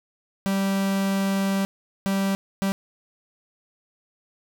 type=tone bursts at uneven times; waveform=45% pulse; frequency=195.1 Hz; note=G3; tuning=8 cents flat; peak=-21 dBFS; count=3; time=0.46-1.65 / 2.06-2.35 / 2.62-2.72 s; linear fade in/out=0 ms; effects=none